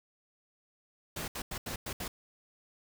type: noise bursts at uneven times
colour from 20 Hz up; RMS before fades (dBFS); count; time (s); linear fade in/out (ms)
pink; -38; 6; 1.16-1.28 / 1.35-1.42 / 1.51-1.58 / 1.66-1.76 / 1.86-1.93 / 2-2.08; 5
effects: none